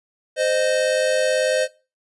square tone pair together, 519 / 617.2 Hz, C5 / D#5, -14 / -14 cents, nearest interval minor third, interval 300 cents, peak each -21 / -21 dBFS, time 0.36-1.68 s, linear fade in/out 50 ms, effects noise-tail reverb RT60 0.3 s tail -19 dB re dry + resampled to 24000 Hz

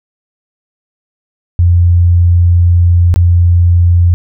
sine tone with dropouts, 87.1 Hz, F2, 4 cents flat, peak -4 dBFS, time 1.59-4.14 s, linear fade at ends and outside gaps 0 ms, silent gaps 3.141-3.16 s, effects none

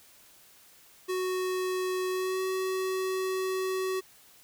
square tone with pitch glide, 370 to 376.3 Hz, F#4 to F#4, 0 to +29 cents, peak -29 dBFS, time 1.08-4.01 s, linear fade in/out 20 ms, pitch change +29 cents, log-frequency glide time 2.1-2.41 s, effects white hiss -57 dBFS RMS until 4.43 s

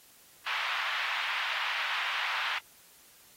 white band-pass noise, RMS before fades -33 dBFS, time 0.46-2.59 s, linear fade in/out 10 ms, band 910 to 3000 Hz, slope 24 dB/octave, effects white hiss -58 dBFS RMS until 3.36 s + AAC 48 kbps

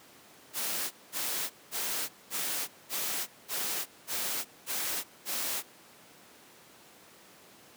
white noise bursts, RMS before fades -33 dBFS, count 9, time 0.53-5.63 s, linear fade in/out 50 ms, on 380 ms, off 210 ms, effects pink hiss -55 dBFS RMS until 7.76 s + high-pass 200 Hz 12 dB/octave

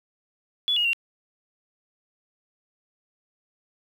sine tone with pitch steps, 3419 / 2874 / 2757 Hz, G#7 / F7 / F7, +50 / +49 / -23 cents, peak -20 dBFS, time 0.68-0.932 s, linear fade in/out 0 ms, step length 84 ms, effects 8-bit

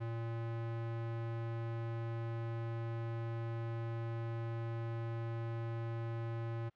square tone, 115.2 Hz, A#2, 20 cents flat, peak -38 dBFS, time 0-6.7 s, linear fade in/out 20 ms, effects white hiss -75 dBFS RMS until 6.75 s + low-pass 2000 Hz 12 dB/octave

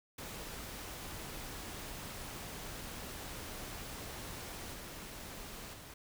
pink noise with level steps, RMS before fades -45 / -47 / -51 dBFS, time 0.18-5.94 s, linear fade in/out 5 ms, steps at 4.73 / 5.73 s, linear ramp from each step 10 ms, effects none

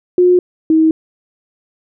sine tone pair in turn, 359.5 / 318.4 Hz, F#4 / D#4, -50 / +40 cents, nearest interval major second, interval 210 cents, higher first, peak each -6 / -7 dBFS, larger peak first, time 0.18-0.39 / 0.7-0.91 s, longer neither, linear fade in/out 2 ms, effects none

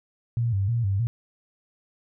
sine tone with vibrato, 107.3 Hz, A2, 43 cents flat, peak -21 dBFS, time 0.37-1.07 s, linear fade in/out 0 ms, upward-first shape square, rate 3.2 Hz, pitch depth 160 cents each way, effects none

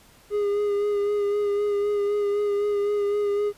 triangle tone with vibrato, 410 Hz, G#4, 22 cents flat, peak -19 dBFS, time 0.3-3.53 s, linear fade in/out 50 ms, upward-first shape sine, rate 3.9 Hz, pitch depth 23 cents each way, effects pink hiss -54 dBFS RMS until 3.57 s + resampled to 32000 Hz

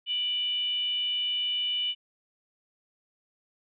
sine tone with frequency modulation, 2960 Hz, F#7, in tune, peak -26 dBFS, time 0.06-1.95 s, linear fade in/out 50 ms, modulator 607 Hz, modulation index 0.28, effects none

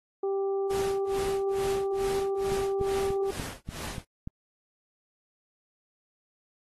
harmonic tone, 392 Hz, G4, in tune, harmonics 1 / 2 / 3, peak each -26 / -38 / -46 dBFS, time 0.23-3.31 s, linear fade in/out 5 ms
pink noise with tremolo, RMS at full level -37 dBFS, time 0.7-4.05 s, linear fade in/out 10 ms, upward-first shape sine, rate 2.3 Hz, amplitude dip 100%
click train, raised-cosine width 5 ms, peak -23 dBFS, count 7, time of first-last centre 2.52-4.274 s, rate 3.42 Hz
effects AAC 32 kbps

